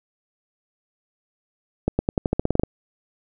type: accelerating click train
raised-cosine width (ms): 2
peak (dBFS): -6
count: 12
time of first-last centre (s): 1.88-2.635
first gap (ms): 110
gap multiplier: 0.9
effects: none